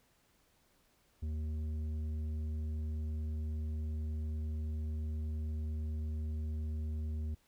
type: tone with tanh clipping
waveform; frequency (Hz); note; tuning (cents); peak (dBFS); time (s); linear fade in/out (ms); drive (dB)
sine; 77.4; D#2; -9; -36; 1.22-7.35; 10; 8
effects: pink hiss -71 dBFS RMS until 7.47 s